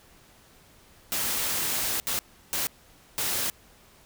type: noise bursts at uneven times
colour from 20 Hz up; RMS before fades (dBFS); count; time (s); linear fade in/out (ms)
white; -28; 4; 1.12-2 / 2.07-2.19 / 2.53-2.67 / 3.18-3.5; 0
effects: pink hiss -56 dBFS RMS until 4.05 s